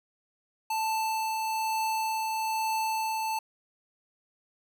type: tone with tremolo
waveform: square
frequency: 882 Hz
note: A5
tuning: 4 cents sharp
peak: -27 dBFS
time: 0.7-3.39 s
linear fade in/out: 5 ms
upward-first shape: triangle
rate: 1.1 Hz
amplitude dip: 25%
effects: none